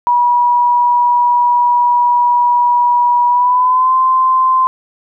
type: tone with pitch glide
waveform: sine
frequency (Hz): 968 to 1037.5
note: B5 to C6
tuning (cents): -35 to -15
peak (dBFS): -8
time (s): 0.07-4.67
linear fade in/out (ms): 0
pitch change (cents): +120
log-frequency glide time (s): 3.27-3.94
effects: none